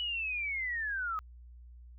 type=linear sweep; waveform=sine; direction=down; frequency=2960 to 1244.5 Hz; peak=-32 dBFS; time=0-1.19 s; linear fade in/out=0 ms; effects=added 60 Hz sine -49 dBFS peak until 1.98 s